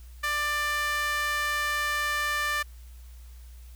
sawtooth tone with high-pass filter, 592 Hz, D5, 14 cents sharp, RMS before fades -28 dBFS, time 0.23-2.63 s, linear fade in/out 10 ms, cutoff 1500 Hz, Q 4.5, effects added 60 Hz sine -43 dBFS peak until 3.75 s + white hiss -59 dBFS RMS until 3.75 s

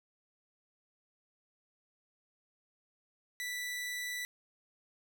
sawtooth tone, 1973 Hz, B6, 2 cents flat, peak -33 dBFS, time 3.4-4.25 s, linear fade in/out 0 ms, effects none

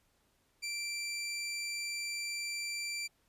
20% pulse tone, 2349 Hz, D7, in tune, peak -31 dBFS, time 0.62-3.08 s, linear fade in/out 20 ms, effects pink hiss -73 dBFS RMS until 3.28 s + resampled to 32000 Hz

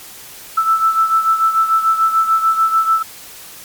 sine beating tone pair, 1318.5 / 1325.3 Hz, E6 / E6, 0 / +9 cents, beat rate 6.8 Hz, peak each -12 / -18 dBFS, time 0.57-3.03 s, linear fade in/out 10 ms, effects white hiss -36 dBFS RMS until 3.64 s + MP3 96 kbps

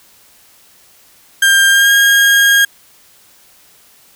35% pulse tone with pitch glide, 1595 to 1626.6 Hz, G6 to G#6, +30 to -36 cents, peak -5 dBFS, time 1.42-2.65 s, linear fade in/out 5 ms, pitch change +34 cents, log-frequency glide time 1.69-1.92 s, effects white hiss -47 dBFS RMS until 4.15 s

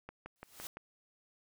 click train, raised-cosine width 0.5 ms, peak -30 dBFS, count 5, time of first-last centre 0.09-0.77 s, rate 5.88 Hz
white noise with exponential growth, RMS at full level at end -42 dBFS, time 0.36-0.67 s, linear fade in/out 0 ms, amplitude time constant 66 ms
effects none

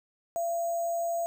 sine tone with sample-and-hold, 678 Hz, E5, 49 cents sharp, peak -27 dBFS, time 0.36-1.26 s, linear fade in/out 0 ms, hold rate 7350 Hz, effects none

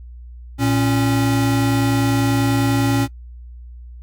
square tone pair together, 115.19 / 275.4 Hz, A#2 / C#4, -20 / -11 cents, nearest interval octave + minor third, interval 1509 cents, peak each -19 / -18 dBFS, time 0.58-3.08 s, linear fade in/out 50 ms, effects noise-tail reverb RT60 0.1 s tail -22 dB re dry + added 60 Hz sine -34 dBFS peak until 4.02 s

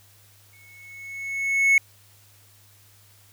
triangle tone with exponential growth, 2200 Hz, C#7, 14 cents flat, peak -11 dBFS, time 0.53-1.78 s, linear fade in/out 2 ms, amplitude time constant 270 ms, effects added 101 Hz sine -56 dBFS peak until 3.32 s + white hiss -56 dBFS RMS until 3.32 s

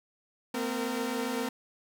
sawtooth tone cluster, 228.1 / 255.6 / 461.5 Hz, A#3 / C4 / A#4, -37 / -40 / -17 cents, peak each -33 / -29 / -31 dBFS, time 0.54-1.49 s, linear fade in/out 5 ms, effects none

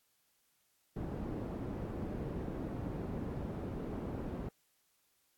white low-pass noise, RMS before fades -40 dBFS, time 0.96-4.49 s, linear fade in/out 5 ms, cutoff 320 Hz, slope 12 dB/octave, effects white hiss -75 dBFS RMS until 5.37 s + AAC 64 kbps

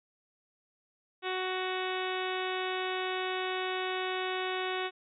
harmonic tone with a mistuned harmonic, 371.5 Hz, F#4, 7 cents sharp, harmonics 1 / 2 / 3 / 4 / 5 / 6 / 7 / 8 / 9 / 10, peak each -35 / -38 / -40 / -41 / -42 / -43 / -43 / -44 / -45 / -45 dBFS, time 1.22-4.91 s, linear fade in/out 50 ms, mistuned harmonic 9, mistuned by +21 cents, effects none

